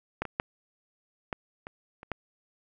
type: clicks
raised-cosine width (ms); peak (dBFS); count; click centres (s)
0.5; -14 / -21 / -11 / -16 / -24 / -29 / -16; 7; 0.22 / 0.253 / 0.399 / 1.328 / 1.669 / 2.031 / 2.117
effects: none